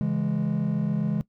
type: chord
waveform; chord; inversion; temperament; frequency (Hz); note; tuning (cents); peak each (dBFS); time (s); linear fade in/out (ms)
triangle; C# minor; none; just; 138.59 / 166.31 / 207.9; C#3 / E3 / G#3; 0 / +16 / +2; -26 / -25 / -24; 0.01-1.21; 0
effects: noise-tail reverb RT60 0.1 s tail -19 dB re dry + tanh soft clip ceiling -14 dBFS